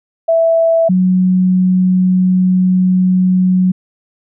sine tone pair in turn, 659.3 / 184.21 Hz, E5 / F#3, 0 / -7 cents, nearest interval octave + minor seventh, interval 2207 cents, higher first, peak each -8 dBFS, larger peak neither, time 0.28-0.89 / 0.89-3.72 s, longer second, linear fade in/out 10 ms, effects none

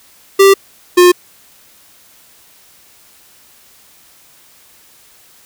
square tone pair in turn, 392 / 356.6 Hz, G4 / F4, 0 / +36 cents, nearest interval major second, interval 164 cents, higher first, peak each -4 dBFS, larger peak neither, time 0.39-0.54 / 0.97-1.12 s, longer neither, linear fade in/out 10 ms, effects white hiss -46 dBFS RMS until 5.45 s

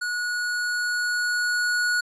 square tone with level ramp, 1458 Hz, F#6, 26 cents flat, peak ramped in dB -26 to -21 dBFS, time 0.01-2.01 s, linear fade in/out 10 ms, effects resampled to 22050 Hz

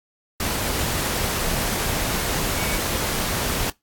sine tone in noise, 2250 Hz, C#7, 25 cents sharp, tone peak -31 dBFS, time 2.57-2.77 s, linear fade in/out 2 ms, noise pink, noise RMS -24 dBFS, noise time 0.4-3.7 s, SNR -10 dB, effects noise-tail reverb RT60 0.2 s tail -23 dB re dry + AAC 64 kbps

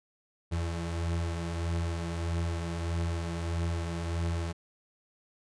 35% pulse beating tone pair, 84 / 85.6 Hz, E2 / F2, +33 / -34 cents, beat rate 1.6 Hz, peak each -29 / -36 dBFS, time 0.51-4.53 s, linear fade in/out 20 ms, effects resampled to 22050 Hz

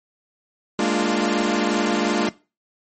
sawtooth chord, Bb dominant seventh, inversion third, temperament equal with one note detuned, 207.7 / 230.3 / 293.7 / 349.2 Hz, Ab3 / Bb3 / D4 / F4, 0 / -21 / 0 / 0 cents, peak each -20 dBFS, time 0.79-2.29 s, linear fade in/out 2 ms, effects noise-tail reverb RT60 0.3 s tail -19 dB re dry + MP3 32 kbps

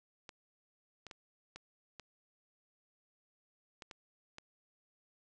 clicks, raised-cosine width 0.2 ms, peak -30 dBFS, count 8, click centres 0.292 / 1.067 / 1.112 / 1.56 / 1.997 / 3.822 / 3.912 / 4.384 s, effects resampled to 22050 Hz

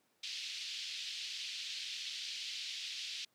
white band-pass noise, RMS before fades -43 dBFS, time 0.23-3.25 s, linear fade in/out 5 ms, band 2700 to 4600 Hz, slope 24 dB/octave, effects pink hiss -75 dBFS RMS until 3.34 s + high-pass 200 Hz 12 dB/octave

